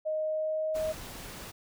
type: tone with pitch glide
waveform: sine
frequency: 622.3 to 627.7 Hz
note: D#5 to D#5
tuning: 0 to +15 cents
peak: -28 dBFS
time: 0.05-0.93 s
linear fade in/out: 20 ms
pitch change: +15 cents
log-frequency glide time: 0.24-0.75 s
type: noise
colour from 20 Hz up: pink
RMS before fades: -43 dBFS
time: 0.74-1.52 s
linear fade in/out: 20 ms
effects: none